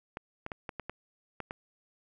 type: clicks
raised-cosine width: 0.5 ms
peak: -22 dBFS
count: 8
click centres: 0.171 / 0.464 / 0.518 / 0.692 / 0.797 / 0.896 / 1.403 / 1.509 s
effects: none